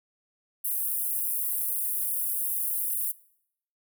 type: high-pass noise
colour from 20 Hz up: pink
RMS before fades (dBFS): -29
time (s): 0.64-3.12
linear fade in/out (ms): 10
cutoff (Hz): 10000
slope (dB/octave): 48
effects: noise-tail reverb RT60 0.7 s tail -21 dB re dry